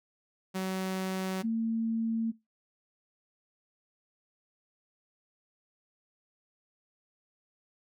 sawtooth / sine tone pair in turn, 188.4 / 226.1 Hz, F#3 / A3, +32 / +47 cents, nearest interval minor third, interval 315 cents, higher second, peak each -27 dBFS, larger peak neither, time 0.54-1.43 / 1.43-2.32 s, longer neither, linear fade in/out 20 ms, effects noise-tail reverb RT60 0.2 s tail -20 dB re dry

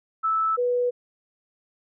sine tone pair in turn, 1312 / 490.5 Hz, E6 / B4, -9 / -12 cents, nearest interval octave + perfect fourth, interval 1703 cents, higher first, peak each -20 dBFS, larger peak neither, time 0.23-0.57 / 0.57-0.91 s, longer neither, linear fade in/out 20 ms, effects none

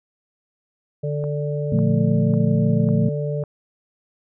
harmonic tone, 146.83 Hz, D3, in tune, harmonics 1 / 3 / 4, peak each -23 / -28 / -29 dBFS, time 1.03-3.44 s, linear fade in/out 10 ms
click train, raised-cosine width 1 ms, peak -24 dBFS, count 5, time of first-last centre 1.24-3.438 s, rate 1.82 Hz
sine chord, Bb major seventh, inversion none, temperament equal, 116.54 / 146.83 / 174.61 / 220 Hz, Bb2 / D3 / F3 / A3, 0 / 0 / 0 / 0 cents, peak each -21 dBFS, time 1.72-3.09 s, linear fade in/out 5 ms
effects none

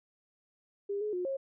sine tone with pitch steps, 402.6 / 422.8 / 359.7 / 541 Hz, G4 / G#4 / F#4 / C#5, +46 / +31 / -49 / -42 cents, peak -31 dBFS, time 0.89-1.37 s, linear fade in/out 10 ms, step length 120 ms, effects none

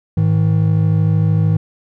triangle tone pair together, 105.91 / 159.1 Hz, G#2 / D#3, +34 / +39 cents, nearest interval perfect fifth, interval 705 cents, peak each -12 dBFS, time 0.17-1.57 s, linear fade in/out 5 ms, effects none

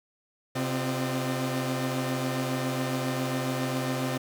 sawtooth tone cluster, 132.8 / 258.3 / 348.9 / 604 Hz, C3 / C4 / F4 / D5, +26 / -22 / -2 / +48 cents, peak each -27 / -27 / -34 / -33 dBFS, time 0.55-4.18 s, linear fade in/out 10 ms, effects none

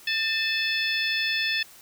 harmonic tone with a mistuned harmonic, 869 Hz, A5, 22 cents flat, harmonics 2 / 3 / 4 / 5 / 6, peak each -28 / -28 / -29 / -35 / -33 dBFS, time 0.07-1.63 s, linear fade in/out 5 ms, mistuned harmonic 2, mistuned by +51 cents, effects white hiss -50 dBFS RMS until 1.81 s

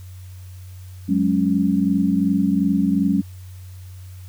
sine chord, F# suspended second, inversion none, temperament equal, 185 / 207.7 / 277.2 Hz, F#3 / G#3 / C#4, 0 / 0 / 0 cents, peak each -20 dBFS, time 1.08-3.22 s, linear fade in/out 20 ms, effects added 92 Hz sine -35 dBFS peak until 4.28 s + white hiss -52 dBFS RMS until 4.28 s

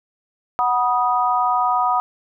sine chord, B major, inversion second, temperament equal with one note detuned, 740 / 973 / 1244.5 Hz, F#5 / B5 / D#6, 0 / -26 / 0 cents, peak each -20 dBFS, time 0.59-2 s, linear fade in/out 0 ms, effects none

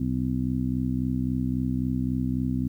harmonic tone, 63.7 Hz, C2, 46 cents flat, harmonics 1 / 2 / 3 / 4 / 5, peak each -33 / -29 / -31 / -27 / -39 dBFS, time 0-2.68 s, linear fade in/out 5 ms, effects 10-bit

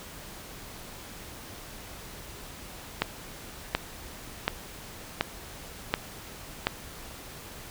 click train, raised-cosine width 0.3 ms, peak -7 dBFS, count 6, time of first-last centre 3.02-6.67 s, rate 1.37 Hz, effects pink hiss -44 dBFS RMS until 7.7 s

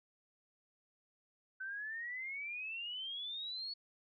sine exponential sweep, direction up, 1517 to 4435 Hz, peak -40 dBFS, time 1.6-3.74 s, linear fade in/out 10 ms, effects none

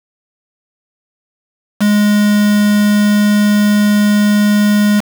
triangle tone with quantisation, 207.7 Hz, G#3, in tune, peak -6 dBFS, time 1.8-5.01 s, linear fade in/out 20 ms, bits 3, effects none

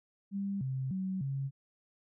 sine tone with pitch steps, 198.2 / 131.8 / 188.8 / 136.6 Hz, G3 / C3 / F#3 / C#3, +19 / +13 / +35 / -25 cents, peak -32 dBFS, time 0.31-1.51 s, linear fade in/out 50 ms, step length 300 ms, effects none

